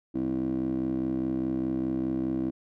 15% pulse tone with band-pass filter, 64.9 Hz, C2, 13 cents flat, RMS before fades -29 dBFS, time 0.14-2.51 s, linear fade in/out 20 ms, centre 310 Hz, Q 6, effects none

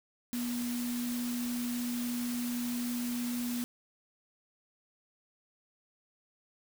sine tone in noise, 242.2 Hz, B3, 34 cents flat, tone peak -32 dBFS, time 0.33-3.64 s, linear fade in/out 0 ms, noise white, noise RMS -42 dBFS, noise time 0.33-3.64 s, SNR +7 dB, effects none

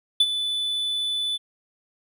triangle tone with ADSR envelope, 3488 Hz, A7, 16 cents flat, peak -11 dBFS, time 0.2-1.38 s, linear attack 6 ms, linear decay 45 ms, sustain -11 dB, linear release 27 ms, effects none

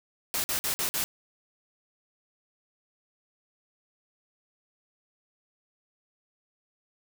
white noise bursts, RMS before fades -29 dBFS, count 5, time 0.34-1.04 s, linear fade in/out 0 ms, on 100 ms, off 50 ms, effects none

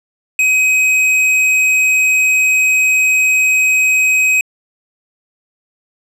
sine tone with hard clipping, 2527 Hz, D#7, 26 cents sharp, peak -11 dBFS, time 0.39-4.41 s, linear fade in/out 2 ms, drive 10 dB, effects low-pass 12000 Hz 12 dB/octave

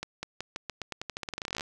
accelerating click train, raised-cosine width 0.2 ms, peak -17 dBFS, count 24, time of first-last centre 0.03-1.609 s, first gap 200 ms, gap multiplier 0.88, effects none

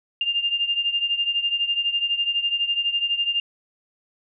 sine beating tone pair, 2800 / 2812 Hz, F7 / F7, +4 / +11 cents, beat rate 12 Hz, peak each -22 / -26 dBFS, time 0.21-3.4 s, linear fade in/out 2 ms, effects none

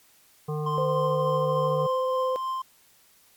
harmonic tone, 151.4 Hz, D#3, 47 cents flat, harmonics 1 / 3 / 5 / 7 / 8, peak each -28 / -32 / -40 / -39 / -44 dBFS, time 0.48-1.87 s, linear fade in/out 10 ms
triangle tone with tremolo, 1046.5 Hz, C6, in tune, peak -24 dBFS, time 0.66-2.62 s, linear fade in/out 5 ms, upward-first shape triangle, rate 3.4 Hz, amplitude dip 35%
sine tone with vibrato, 515 Hz, C5, 28 cents flat, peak -24 dBFS, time 0.78-2.36 s, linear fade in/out 0 ms, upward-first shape triangle, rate 17 Hz, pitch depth 10 cents each way
effects white hiss -59 dBFS RMS until 3.36 s + MP3 96 kbps

